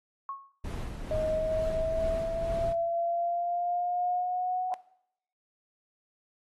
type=tone with exponential decay; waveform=sine; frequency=1096 Hz; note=C#6; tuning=20 cents flat; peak=-31 dBFS; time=0.29-0.52 s; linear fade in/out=1 ms; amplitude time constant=50 ms
type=noise with tremolo; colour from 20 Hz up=brown; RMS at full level=-34 dBFS; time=0.64-2.73 s; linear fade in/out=5 ms; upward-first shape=sine; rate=2.2 Hz; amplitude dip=40%
type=exponential sweep; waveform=sine; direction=up; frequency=623 to 740 Hz; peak=-27 dBFS; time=1.11-4.74 s; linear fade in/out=0 ms
effects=noise-tail reverb RT60 0.7 s tail -17 dB re dry + AAC 32 kbps